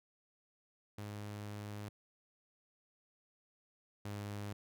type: tone pair in turn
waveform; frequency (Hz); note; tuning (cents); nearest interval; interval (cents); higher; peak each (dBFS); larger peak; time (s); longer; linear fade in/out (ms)
sawtooth; 103.8 / 102.61; G#2 / G#2; 0 / -20; unison; 20; first; -39 / -37; second; 0.98-1.89 / 4.05-4.53; first; 5
effects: none

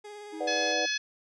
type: tone with vibrato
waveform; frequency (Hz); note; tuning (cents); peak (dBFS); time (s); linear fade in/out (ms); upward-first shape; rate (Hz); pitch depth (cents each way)
30% pulse; 415.3; G#4; 0; -39; 0.04-0.73; 10; sine; 18; 19
type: tone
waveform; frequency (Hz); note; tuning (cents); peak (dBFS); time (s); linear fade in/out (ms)
triangle; 317.6; D#4; +36; -36; 0.32-0.87; 20
type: chord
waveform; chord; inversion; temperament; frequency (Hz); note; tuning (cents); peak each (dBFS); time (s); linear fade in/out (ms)
sine; B minor; none; equal with one note detuned; 493.9 / 587.3 / 735.3; B4 / D5 / F#5; 0 / 0 / -11; -33; 0.4-0.86; 10
type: harmonic tone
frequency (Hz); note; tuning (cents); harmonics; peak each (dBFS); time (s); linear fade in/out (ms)
851; G#5; +42; 2 / 3 / 4 / 5 / 6 / 7; -32 / -34 / -35 / -36 / -37 / -37; 0.47-0.98; 10
effects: resampled to 22050 Hz

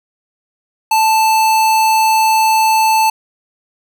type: tone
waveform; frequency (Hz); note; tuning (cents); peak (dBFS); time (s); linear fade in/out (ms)
square; 880; A5; 0; -10; 0.91-3.1; 5
effects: none

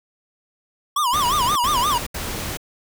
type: tone with vibrato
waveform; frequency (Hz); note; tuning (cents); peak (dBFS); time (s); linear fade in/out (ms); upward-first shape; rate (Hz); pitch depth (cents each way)
square; 1079; C#6; -47; -18; 0.96-1.98; 5; sine; 5.7; 220
type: noise bursts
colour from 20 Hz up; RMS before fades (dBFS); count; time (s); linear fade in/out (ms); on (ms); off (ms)
pink; -28; 3; 1.13-2.572; 5; 430; 76
effects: none

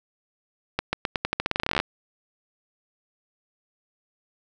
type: accelerating click train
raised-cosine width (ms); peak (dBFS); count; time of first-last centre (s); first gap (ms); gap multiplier
0.3; -7; 21; 0.79-1.8; 140; 0.87
effects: none

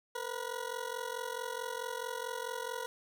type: ring-modulated tone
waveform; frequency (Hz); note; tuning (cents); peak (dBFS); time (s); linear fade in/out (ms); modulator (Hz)
20% pulse; 483.5; B4; -37; -29; 0.15-2.86; 0; 22.3
effects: 10-bit

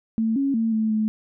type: tone with pitch steps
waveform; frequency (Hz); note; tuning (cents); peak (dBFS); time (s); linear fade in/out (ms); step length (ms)
sine; 223.4 / 275.6 / 225.5 / 219.3 / 216.5; A3 / C#4 / A3 / A3 / A3; +27 / -10 / +43 / -6 / -28; -19; 0.18-1.08; 0; 180
effects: none

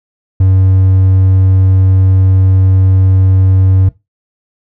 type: tone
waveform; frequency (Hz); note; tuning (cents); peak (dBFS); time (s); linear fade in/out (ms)
triangle; 94.7; F#2; +41; -3; 0.4-3.89; 5
effects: noise-tail reverb RT60 0.2 s tail -17 dB re dry

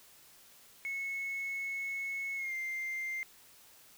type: tone with pitch glide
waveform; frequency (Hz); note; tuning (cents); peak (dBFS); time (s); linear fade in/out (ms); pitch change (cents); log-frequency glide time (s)
sine; 2195 to 2100; C#7 to C7; -18 to +6; -33; 0.85-3.23; 0; -76; 2.36-2.53
effects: tanh soft clip ceiling -32 dBFS + white hiss -59 dBFS RMS until 3.97 s

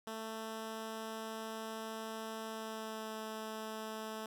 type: tone with pitch glide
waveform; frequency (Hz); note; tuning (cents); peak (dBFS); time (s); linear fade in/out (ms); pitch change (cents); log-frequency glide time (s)
10% pulse; 221.7 to 218.8; A3 to A3; +13 to -9; -33; 0.07-4.26; 2; -22; 2.46-3.14
effects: none

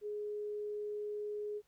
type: tone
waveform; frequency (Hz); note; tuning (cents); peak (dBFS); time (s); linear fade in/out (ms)
sine; 417.7; G#4; +10; -37; 0.01-1.62; 50
effects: pink hiss -75 dBFS RMS until 1.67 s

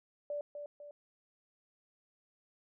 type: tone with echo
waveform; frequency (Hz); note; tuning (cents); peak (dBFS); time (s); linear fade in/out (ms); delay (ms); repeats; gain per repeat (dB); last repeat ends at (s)
sine; 584; D5; -10; -35; 0.3-0.41; 2; 250; 2; -6; 0.91
effects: none

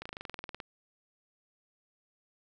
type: slowing click train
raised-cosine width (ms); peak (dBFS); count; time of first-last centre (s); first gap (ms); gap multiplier
0.3; -24; 14; 0.02-0.602; 35; 1.04
effects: none

